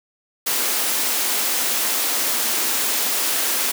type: high-pass noise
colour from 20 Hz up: white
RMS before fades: -21 dBFS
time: 0.46-3.72 s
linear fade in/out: 10 ms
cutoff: 210 Hz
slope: 96 dB/octave
effects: none